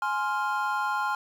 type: chord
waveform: triangle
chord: F minor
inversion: first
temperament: just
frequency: 838.1 / 1047.7 / 1396.9 Hz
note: Ab5 / C6 / F6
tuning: +16 / +2 / 0 cents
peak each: -28 dBFS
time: 0.02-1.15 s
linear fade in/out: 2 ms
effects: 9-bit